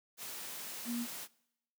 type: tone in noise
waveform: sine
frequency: 237.4 Hz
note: A#3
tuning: 32 cents sharp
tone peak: -34 dBFS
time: 0.85-1.07 s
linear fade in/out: 50 ms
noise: white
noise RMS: -44 dBFS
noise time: 0.17-1.28 s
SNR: +7 dB
effects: noise-tail reverb RT60 0.8 s tail -22 dB re dry + high-pass 150 Hz 12 dB/octave